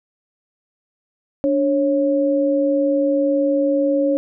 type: tone pair together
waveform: sine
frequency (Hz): 290.8 / 549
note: D4 / C#5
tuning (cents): -17 / -17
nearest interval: major seventh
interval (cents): 1100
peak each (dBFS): -18 / -17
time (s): 1.44-4.17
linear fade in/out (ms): 0
effects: none